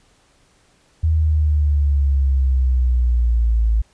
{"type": "exponential sweep", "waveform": "sine", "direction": "down", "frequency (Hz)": [80.4, 54.3], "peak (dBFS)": -13, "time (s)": [1.03, 3.82], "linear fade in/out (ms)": 10, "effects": ["pink hiss -57 dBFS RMS until 3.93 s", "resampled to 22050 Hz"]}